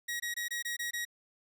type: tone bursts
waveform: sawtooth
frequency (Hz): 1900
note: A#6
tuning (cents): +33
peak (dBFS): -30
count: 7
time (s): 0.08-1.052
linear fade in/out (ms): 10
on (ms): 120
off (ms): 22
effects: none